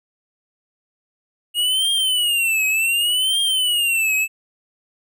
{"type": "tone with vibrato", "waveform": "square", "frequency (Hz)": 2859, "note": "F7", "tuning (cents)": 40, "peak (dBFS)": -17, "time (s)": [1.54, 4.28], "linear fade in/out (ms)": 50, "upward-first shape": "triangle", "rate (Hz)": 0.67, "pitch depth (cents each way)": 210, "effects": []}